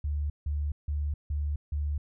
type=tone bursts; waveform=sine; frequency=73.42 Hz; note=D2; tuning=in tune; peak=-27 dBFS; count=5; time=0.04-1.98 s; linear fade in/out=5 ms; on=260 ms; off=160 ms; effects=none